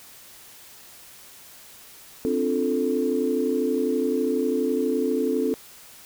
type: chord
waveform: sine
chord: D minor seventh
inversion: third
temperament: equal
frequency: 261.6 / 293.7 / 349.2 / 440 Hz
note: C4 / D4 / F4 / A4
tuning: 0 / 0 / 0 / 0 cents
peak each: -25 / -28 / -29 / -24 dBFS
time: 2.25-5.54 s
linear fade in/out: 0 ms
effects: tanh soft clip ceiling -10 dBFS + white hiss -47 dBFS RMS until 6.05 s